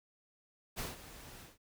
pink noise with ADSR envelope, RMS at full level -38 dBFS, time 0.76-1.58 s, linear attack 34 ms, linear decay 160 ms, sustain -14 dB, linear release 170 ms, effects none

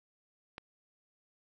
click, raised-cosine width 0.3 ms, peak -26 dBFS, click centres 0.581 s, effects none

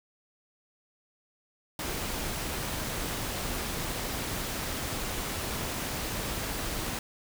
pink noise with amplitude modulation, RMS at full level -32 dBFS, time 1.79-6.99 s, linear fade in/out 2 ms, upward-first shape sine, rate 287 Hz, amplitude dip 35%, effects none

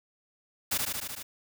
white noise with echo, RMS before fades -28 dBFS, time 0.71-0.78 s, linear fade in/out 10 ms, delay 75 ms, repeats 6, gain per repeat -2 dB, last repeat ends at 1.23 s, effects none

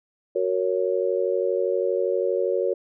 sine chord, F# major, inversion none, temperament just, 370 / 462.5 / 555 Hz, F#4 / A#4 / C#5, 0 / -14 / +2 cents, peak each -25 dBFS, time 0.35-2.74 s, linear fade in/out 10 ms, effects none

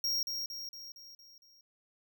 square tone with echo, 5588 Hz, F8, in tune, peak -30 dBFS, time 0.04-0.23 s, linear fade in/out 2 ms, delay 230 ms, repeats 6, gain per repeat -5 dB, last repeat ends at 1.61 s, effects none

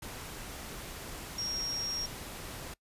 sine tone in noise, 5588 Hz, F8, in tune, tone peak -33 dBFS, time 1.38-2.06 s, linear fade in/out 5 ms, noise pink, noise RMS -43 dBFS, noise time 0.02-2.74 s, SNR +7 dB, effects noise-tail reverb RT60 0.1 s tail -23 dB re dry + resampled to 32000 Hz

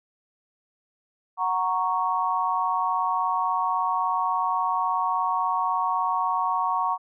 sine chord, F# major, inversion none, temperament equal, 740 / 932.3 / 1108.7 Hz, F#5 / A#5 / C#6, 0 / 0 / 0 cents, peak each -28 / -26 / -25 dBFS, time 1.37-6.98 s, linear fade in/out 50 ms, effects none

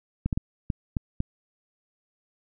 clicks, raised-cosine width 5 ms, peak -13 dBFS, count 6, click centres 0.26 / 0.328 / 0.375 / 0.702 / 0.968 / 1.204 s, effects none

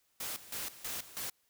white noise with tremolo, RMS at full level -39 dBFS, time 0.2-1.3 s, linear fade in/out 5 ms, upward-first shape square, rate 3.1 Hz, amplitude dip 80%, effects white hiss -74 dBFS RMS until 1.49 s

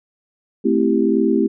sine chord, A minor seventh, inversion none, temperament equal, 220 / 261.6 / 329.6 / 392 Hz, A3 / C4 / E4 / G4, 0 / 0 / 0 / 0 cents, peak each -19 dBFS, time 0.64-1.48 s, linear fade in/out 20 ms, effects none

